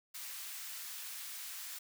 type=high-pass noise; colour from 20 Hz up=white; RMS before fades=-45 dBFS; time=0.14-1.79 s; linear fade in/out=10 ms; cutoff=1300 Hz; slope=12 dB/octave; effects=none